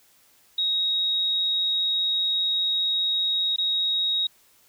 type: tone with dropouts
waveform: sine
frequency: 3781 Hz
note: A#7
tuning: 24 cents sharp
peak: -21 dBFS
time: 0.58-4.27 s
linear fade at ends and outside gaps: 5 ms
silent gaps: 3.562-3.582 s
effects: white hiss -59 dBFS RMS until 4.68 s